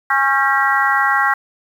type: harmonic tone with a mistuned harmonic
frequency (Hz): 274.1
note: C#4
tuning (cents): -19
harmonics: 3 / 4 / 5 / 6 / 7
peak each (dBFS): -19 / -19 / -19 / -19 / -19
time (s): 0.1-1.34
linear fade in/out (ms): 5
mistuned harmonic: 6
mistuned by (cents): -57
effects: 7-bit